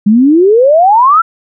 sine exponential sweep, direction up, 199 to 1380 Hz, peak -3 dBFS, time 0.06-1.22 s, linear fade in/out 10 ms, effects none

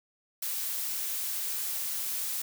blue noise, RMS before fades -33 dBFS, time 0.42-2.42 s, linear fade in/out 5 ms, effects none

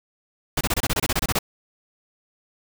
pink noise bursts, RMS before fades -22 dBFS, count 13, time 0.57-1.389 s, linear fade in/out 5 ms, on 39 ms, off 26 ms, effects none

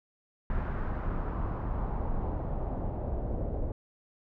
brown noise with low-pass filter sweep, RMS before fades -32 dBFS, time 0.5-3.72 s, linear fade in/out 2 ms, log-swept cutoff 1500 to 580 Hz, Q 2, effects none

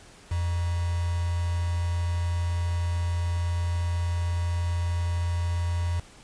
sine tone with quantisation, 86.4 Hz, F2, 18 cents flat, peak -24 dBFS, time 0.31-6 s, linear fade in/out 5 ms, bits 6, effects pink hiss -51 dBFS RMS until 6.23 s + resampled to 22050 Hz

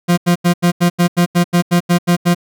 40% pulse tone bursts, 174.61 Hz, F3, in tune, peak -8 dBFS, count 13, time 0.08-2.348 s, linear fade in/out 20 ms, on 96 ms, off 85 ms, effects none

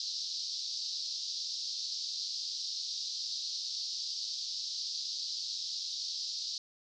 pink band-pass noise, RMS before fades -38 dBFS, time 0-6.58 s, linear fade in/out 2 ms, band 4100 to 5400 Hz, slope 48 dB/octave, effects none

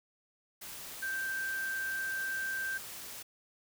sine tone in noise, 1568 Hz, G6, in tune, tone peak -33 dBFS, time 1.02-2.78 s, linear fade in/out 10 ms, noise white, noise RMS -45 dBFS, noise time 0.61-3.23 s, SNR +9 dB, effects none

